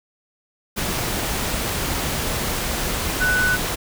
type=tone in noise; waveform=sine; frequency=1490 Hz; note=F#6; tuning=12 cents sharp; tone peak=-17 dBFS; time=3.2-3.57 s; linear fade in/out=20 ms; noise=pink; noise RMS=-24 dBFS; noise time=0.76-3.76 s; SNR=+4 dB; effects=none